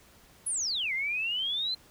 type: exponential two-way sweep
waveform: sine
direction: down then up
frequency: 11000 to 2041 to 4160 Hz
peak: -28 dBFS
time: 0.46-1.75 s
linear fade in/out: 10 ms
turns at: 0.93 s
effects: pink hiss -58 dBFS RMS until 1.9 s